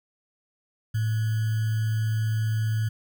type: tone with sample-and-hold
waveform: sine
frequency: 110 Hz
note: A2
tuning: in tune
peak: -22 dBFS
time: 0.94-2.89 s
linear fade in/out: 10 ms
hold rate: 1575 Hz
effects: none